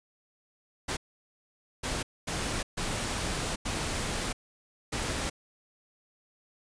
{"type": "noise bursts at uneven times", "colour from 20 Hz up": "pink", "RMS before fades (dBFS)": -32, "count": 6, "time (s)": [[0.88, 0.97], [1.83, 2.03], [2.27, 2.63], [2.77, 3.56], [3.65, 4.33], [4.92, 5.3]], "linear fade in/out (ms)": 10, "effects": ["resampled to 22050 Hz"]}